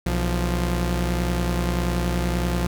sawtooth tone pair together, 61.68 / 174.61 Hz, B1 / F3, -2 / 0 cents, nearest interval octave + tritone, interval 1802 cents, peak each -19 / -21 dBFS, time 0.06-2.67 s, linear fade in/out 5 ms, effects none

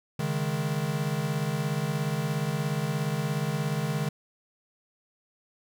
square chord, C# suspended second, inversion none, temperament equal, 138.59 / 155.56 / 207.7 Hz, C#3 / D#3 / G#3, 0 / 0 / 0 cents, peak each -32 / -30 / -35 dBFS, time 0.19-4.09 s, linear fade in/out 5 ms, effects none

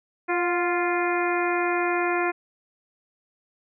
harmonic tone with a mistuned harmonic, 349 Hz, F4, 1 cent flat, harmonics 1 / 2 / 3 / 4 / 5 / 6 / 7, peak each -25 / -28 / -30 / -31 / -32 / -33 / -33 dBFS, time 0.28-2.32 s, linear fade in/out 20 ms, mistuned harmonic 2, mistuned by +34 cents, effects none

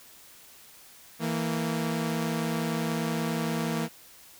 sawtooth tone pair together, 163.6 / 230.2 Hz, E3 / A#3, -13 / -22 cents, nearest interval tritone, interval 591 cents, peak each -26 dBFS, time 1.19-3.89 s, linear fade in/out 50 ms, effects white hiss -52 dBFS RMS until 4.39 s

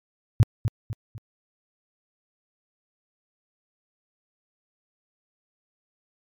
sine tone with echo, 110 Hz, A2, in tune, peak -11 dBFS, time 0.4-0.43 s, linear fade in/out 0 ms, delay 250 ms, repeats 3, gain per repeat -8 dB, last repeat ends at 1.18 s, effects MP3 96 kbps

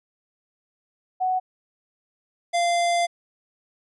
sine / square tone pair in turn, 743 / 691.6 Hz, F#5 / F5, +7 / -17 cents, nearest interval minor second, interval 124 cents, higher first, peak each -20 dBFS, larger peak neither, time 1.2-1.4 / 2.53-3.07 s, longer second, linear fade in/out 20 ms, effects resampled to 24000 Hz

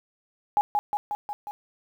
sine tone with echo, 830.6 Hz, G#5, in tune, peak -17 dBFS, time 0.57-0.61 s, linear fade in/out 0 ms, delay 180 ms, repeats 5, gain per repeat -3 dB, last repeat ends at 1.51 s, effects 9-bit

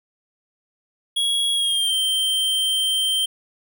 square tone with pitch glide, 3322 to 3136 Hz, G#7 to G7, 0 to 0 cents, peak -19 dBFS, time 1.16-3.26 s, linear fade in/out 10 ms, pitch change -100 cents, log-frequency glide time 1.54-1.94 s, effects none

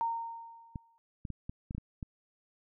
sine tone with exponential decay, 921 Hz, A#5, 21 cents flat, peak -27 dBFS, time 0.01-0.98 s, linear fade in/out 0 ms, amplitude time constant 210 ms
clicks, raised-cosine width 5 ms, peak -26 dBFS, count 8, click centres 0.758 / 1.252 / 1.303 / 1.495 / 1.709 / 1.749 / 1.781 / 2.028 s
effects none

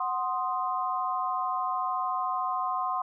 sine chord, C diminished, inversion second, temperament equal, 740 / 1046.5 / 1244.5 Hz, Gb5 / C6 / Eb6, 0 / 0 / 0 cents, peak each -32 / -29 / -34 dBFS, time 0-3.02 s, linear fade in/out 5 ms, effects none

